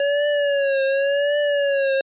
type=tone with vibrato; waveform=square; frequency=562 Hz; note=C#5; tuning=24 cents sharp; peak=-18 dBFS; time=0-2.01 s; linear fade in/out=2 ms; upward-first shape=triangle; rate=0.9 Hz; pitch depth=80 cents each way; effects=resampled to 8000 Hz